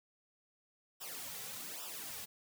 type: noise with flanger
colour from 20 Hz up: white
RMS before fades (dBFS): -45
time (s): 1-2.26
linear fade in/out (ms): 20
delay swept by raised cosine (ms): 0.46 to 3.26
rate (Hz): 1.2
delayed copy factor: -0.9
effects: none